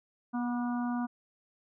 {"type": "harmonic tone with a mistuned harmonic", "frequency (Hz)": 242.6, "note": "B3", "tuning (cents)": -31, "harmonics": [1, 3, 4, 5, 6], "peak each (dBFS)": [-30, -40, -42, -44, -46], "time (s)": [0.33, 1.07], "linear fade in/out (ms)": 20, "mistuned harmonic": 5, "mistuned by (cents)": -20, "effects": []}